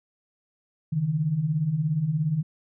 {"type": "beating tone pair", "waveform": "sine", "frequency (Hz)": [140, 157], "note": ["C#3", "D#3"], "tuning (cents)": [18, 16], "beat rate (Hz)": 17, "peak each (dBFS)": [-29, -23], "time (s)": [0.92, 2.43], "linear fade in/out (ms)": 10, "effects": []}